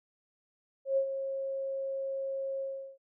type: tone with ADSR envelope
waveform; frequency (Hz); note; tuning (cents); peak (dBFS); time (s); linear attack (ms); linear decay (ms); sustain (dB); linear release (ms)
sine; 541; C#5; -42; -23; 0.85-2.98; 120; 83; -9; 370
effects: none